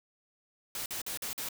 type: noise bursts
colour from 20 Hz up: white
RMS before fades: -37 dBFS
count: 5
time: 0.75-1.488 s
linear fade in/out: 2 ms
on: 110 ms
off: 47 ms
effects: none